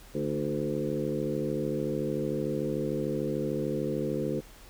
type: harmonic tone with a mistuned harmonic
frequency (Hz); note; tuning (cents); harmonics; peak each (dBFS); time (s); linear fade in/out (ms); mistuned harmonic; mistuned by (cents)
73.42; D2; 0; 2 / 3 / 4 / 5 / 6 / 7; -35 / -35 / -35 / -35 / -35 / -35; 0.14-4.41; 20; 4; +38
effects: added 40 Hz sine -51 dBFS peak until 4.69 s + pink hiss -53 dBFS RMS until 4.69 s